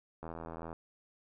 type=click train; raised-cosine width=1 ms; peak=-29 dBFS; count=42; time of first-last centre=0.23-0.729 s; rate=82.2 Hz; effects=none